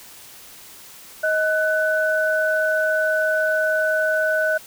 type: tone pair together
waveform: sine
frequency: 628.6 / 1495 Hz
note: D#5 / F#6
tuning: +18 / +17 cents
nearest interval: octave + minor third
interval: 1499 cents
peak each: -20 dBFS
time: 1.23-4.58 s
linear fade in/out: 10 ms
effects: white hiss -43 dBFS RMS until 4.66 s